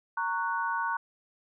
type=chord; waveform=sine; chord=F# major; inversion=first; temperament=just; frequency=925 / 1110 / 1480 Hz; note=A#5 / C#6 / F#6; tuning=-14 / +2 / 0 cents; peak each=-31 / -33 / -32 dBFS; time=0.17-0.97 s; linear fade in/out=5 ms; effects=none